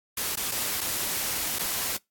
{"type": "noise with dropouts", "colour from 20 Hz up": "white", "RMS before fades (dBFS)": -29, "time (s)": [0.17, 1.97], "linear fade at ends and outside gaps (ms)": 5, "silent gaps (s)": [[0.357, 0.371], [0.513, 0.519], [0.807, 0.813], [1.587, 1.592]], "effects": ["noise-tail reverb RT60 0.2 s tail -25 dB re dry", "AAC 64 kbps"]}